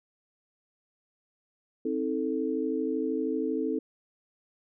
sine chord, A diminished, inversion first, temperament just, 264 / 316.8 / 440 Hz, C4 / Eb4 / A4, +16 / +31 / 0 cents, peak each -31 dBFS, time 1.85-3.79 s, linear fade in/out 5 ms, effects none

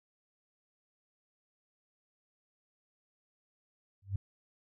sine tone with exponential growth, 98 Hz, G2, in tune, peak -26 dBFS, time 4.02-4.16 s, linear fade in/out 5 ms, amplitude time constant 29 ms, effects none

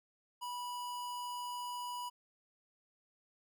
square tone, 979 Hz, B5, 15 cents flat, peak -40 dBFS, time 0.41-2.1 s, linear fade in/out 20 ms, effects none

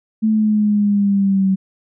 sine exponential sweep, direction down, 219.8 to 190 Hz, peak -12 dBFS, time 0.22-1.56 s, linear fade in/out 20 ms, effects none

